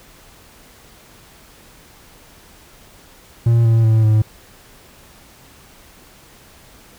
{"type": "tone with pitch steps", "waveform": "triangle", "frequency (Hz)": [116.54, 113.75, 111.02, 108.36], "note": ["A#2", "A#2", "A2", "A2"], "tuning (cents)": [0, -42, 16, -26], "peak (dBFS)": -8, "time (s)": [3.46, 4.22], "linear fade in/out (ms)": 5, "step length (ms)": 190, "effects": ["pink hiss -46 dBFS RMS until 6.98 s"]}